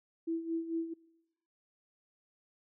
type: tone with tremolo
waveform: sine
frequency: 329.6 Hz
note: E4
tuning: in tune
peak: -30 dBFS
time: 0.27-0.94 s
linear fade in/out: 10 ms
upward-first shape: sine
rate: 4.5 Hz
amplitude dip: 75%
effects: noise-tail reverb RT60 1.0 s tail -23 dB re dry